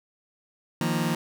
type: chord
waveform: sawtooth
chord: Eb suspended second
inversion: none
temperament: just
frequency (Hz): 155.56 / 175.01 / 233.3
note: Eb3 / F3 / Bb3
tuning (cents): 0 / +4 / +2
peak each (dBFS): -24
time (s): 0.81-1.15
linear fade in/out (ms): 2
effects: none